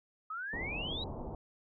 sine exponential sweep, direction up, 1244.5 to 3964 Hz, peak -37 dBFS, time 0.3-1.04 s, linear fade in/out 5 ms
pink low-pass noise, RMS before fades -41 dBFS, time 0.53-1.35 s, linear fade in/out 2 ms, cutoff 990 Hz, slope 48 dB/octave
effects none

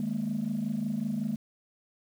sine chord, D# suspended fourth, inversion none, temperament equal with one note detuned, 153.42 / 207.7 / 233.1 Hz, D#3 / G#3 / A#3, -24 / 0 / 0 cents, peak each -36 / -30 / -31 dBFS, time 0-1.36 s, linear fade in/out 2 ms, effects tanh soft clip ceiling -23 dBFS + 9-bit

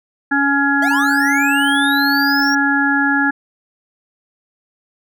harmonic tone, 280 Hz, C#4, 18 cents sharp, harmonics 1 / 3 / 5 / 6, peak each -17 / -21 / -20 / -16 dBFS, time 0.31-3.31 s, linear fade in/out 10 ms
square linear sweep, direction up, 622.3 to 5660 Hz, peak -22 dBFS, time 0.82-2.55 s, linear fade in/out 5 ms
effects none

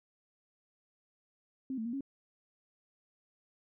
sine tone with pitch steps, 263.6 / 222.5 / 235.4 / 274.5 Hz, C4 / A3 / A#3 / C#4, +13 / +20 / +17 / -17 cents, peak -34 dBFS, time 1.7-2.008 s, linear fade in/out 2 ms, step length 77 ms, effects none

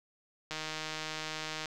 click train, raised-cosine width 0.2 ms, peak -20 dBFS, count 180, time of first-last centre 0.51-1.657 s, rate 156 Hz, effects none

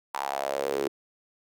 sawtooth tone with high-pass filter sweep, 69.3 Hz, C#2, in tune, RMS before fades -30 dBFS, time 0.14-0.88 s, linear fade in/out 5 ms, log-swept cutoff 940 to 370 Hz, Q 4.8, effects none

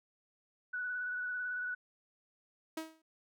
sine tone with vibrato, 1480 Hz, F#6, in tune, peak -35 dBFS, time 0.73-1.75 s, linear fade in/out 10 ms, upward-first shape square, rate 18 Hz, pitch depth 17 cents each way
sawtooth tone with exponential decay, 319.5 Hz, D#4, 46 cents sharp, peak -31 dBFS, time 2.77-3.02 s, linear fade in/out 5 ms, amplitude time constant 54 ms
effects none

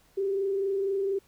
sine tone with frequency modulation, 392 Hz, G4, in tune, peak -25 dBFS, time 0.17-1.19 s, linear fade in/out 10 ms, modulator 24.2 Hz, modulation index 0.4, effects pink hiss -63 dBFS RMS until 1.27 s

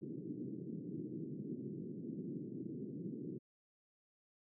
white band-pass noise, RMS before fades -45 dBFS, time 0.01-3.39 s, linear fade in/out 20 ms, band 130 to 370 Hz, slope 48 dB/octave, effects none

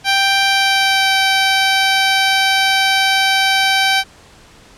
10% pulse tone with pitch glide, 784 to 774.1 Hz, G5 to G5, 0 to -22 cents, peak -3 dBFS, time 0.04-4.04 s, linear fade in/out 50 ms, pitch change -22 cents, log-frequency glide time 0.46-1.15 s, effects pink hiss -44 dBFS RMS until 4.77 s + low-pass 8000 Hz 12 dB/octave

